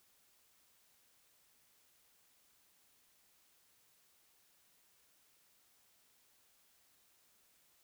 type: silence
effects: white hiss -71 dBFS RMS until 7.83 s